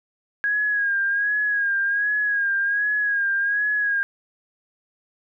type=tone with vibrato; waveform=sine; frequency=1642 Hz; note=G#6; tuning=20 cents flat; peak=-19 dBFS; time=0.44-4.03 s; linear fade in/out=0 ms; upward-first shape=sine; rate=1.3 Hz; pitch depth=52 cents each way; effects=none